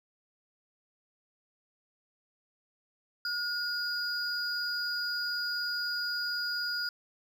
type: tone pair together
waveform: triangle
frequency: 1439 / 4878 Hz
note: F#6 / D#8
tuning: -49 / -35 cents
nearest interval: octave + major sixth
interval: 2114 cents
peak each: -32 / -32 dBFS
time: 3.25-6.89 s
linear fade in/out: 2 ms
effects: none